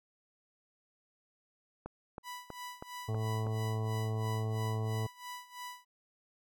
click train, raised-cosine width 1 ms, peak -27 dBFS, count 6, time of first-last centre 1.86-3.468 s, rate 3.11 Hz
sawtooth tone with tremolo, 987.8 Hz, B5, in tune, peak -37 dBFS, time 2.23-5.85 s, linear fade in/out 50 ms, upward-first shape sine, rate 3 Hz, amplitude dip 85%
harmonic tone, 110 Hz, A2, in tune, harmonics 1 / 2 / 3 / 4 / 5 / 6 / 7 / 8 / 9 / 10, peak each -32 / -45 / -50 / -42 / -55 / -49 / -49 / -57 / -52 / -52 dBFS, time 3.08-5.07 s, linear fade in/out 10 ms
effects none

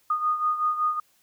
sine beating tone pair, 1231 / 1236.3 Hz, D#6 / D#6, -19 / -11 cents, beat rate 5.3 Hz, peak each -23 / -29 dBFS, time 0.1-1 s, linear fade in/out 5 ms, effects white hiss -64 dBFS RMS until 1.22 s

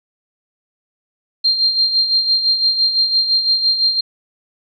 sine tone with tremolo, 4185 Hz, C8, in tune, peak -10 dBFS, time 1.44-4.01 s, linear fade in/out 10 ms, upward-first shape sine, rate 5.9 Hz, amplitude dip 60%, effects none

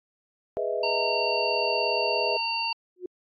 sine chord, E major seventh, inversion first, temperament equal, 415.3 / 493.9 / 622.3 / 659.3 Hz, G#4 / B4 / D#5 / E5, 0 / 0 / 0 / 0 cents, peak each -31 dBFS, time 0.57-2.37 s, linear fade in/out 0 ms
harmonic tone, 918 Hz, A#5, 27 cents flat, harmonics 1 / 3 / 5, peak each -30 / -30 / -30 dBFS, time 0.83-2.73 s, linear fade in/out 5 ms
sine tone with exponential growth, 362 Hz, F#4, 38 cents flat, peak -27 dBFS, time 2.96-3.06 s, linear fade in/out 5 ms, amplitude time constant 20 ms
effects AAC 64 kbps

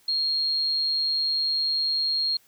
sine tone, 4250 Hz, C8, 26 cents sharp, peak -22 dBFS, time 0.08-2.37 s, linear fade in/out 5 ms, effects white hiss -60 dBFS RMS until 2.47 s

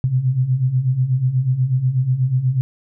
sine beating tone pair, 123.47 / 131.67 Hz, B2 / C3, 0 / +11 cents, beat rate 8.2 Hz, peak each -21 / -16 dBFS, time 0.04-2.61 s, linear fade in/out 0 ms, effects none

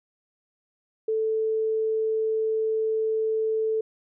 sine tone, 440 Hz, A4, in tune, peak -22 dBFS, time 1.08-3.81 s, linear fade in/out 5 ms, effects none

